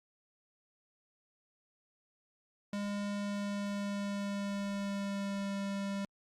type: tone with pitch glide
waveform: square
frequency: 203.3 to 198.31 Hz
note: G#3 to G3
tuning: -37 to +20 cents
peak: -35 dBFS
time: 2.73-6.05 s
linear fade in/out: 2 ms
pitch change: -43 cents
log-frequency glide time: 3.14-5.55 s
effects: low-pass 8000 Hz 12 dB/octave + Opus 48 kbps